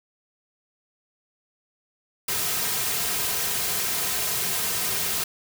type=noise with comb filter; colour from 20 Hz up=white; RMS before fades=-26 dBFS; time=2.28-5.24 s; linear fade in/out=5 ms; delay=3.5 ms; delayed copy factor=-0.55; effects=none